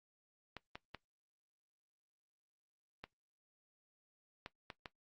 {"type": "clicks", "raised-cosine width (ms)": 0.3, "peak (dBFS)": -29, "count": 7, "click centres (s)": [0.567, 0.755, 0.947, 3.04, 4.461, 4.702, 4.858], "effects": ["noise-tail reverb RT60 0.1 s tail -17 dB re dry", "Opus 48 kbps"]}